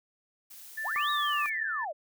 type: noise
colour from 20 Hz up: blue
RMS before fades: -48 dBFS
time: 0.5-1.5 s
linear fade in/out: 10 ms
type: tone with vibrato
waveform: sine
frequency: 1760 Hz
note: A6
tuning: in tune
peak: -32 dBFS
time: 0.77-1.85 s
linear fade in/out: 10 ms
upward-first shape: sine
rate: 1.5 Hz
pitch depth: 9 cents each way
type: linear two-way sweep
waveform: sine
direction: up then down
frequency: 545 to 3844 to 545 Hz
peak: -32 dBFS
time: 0.84-1.93 s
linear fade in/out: 20 ms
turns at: 1.1 s
type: tone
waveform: sine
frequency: 1174.7 Hz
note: D6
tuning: in tune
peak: -28 dBFS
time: 0.96-1.46 s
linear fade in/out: 0 ms
effects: none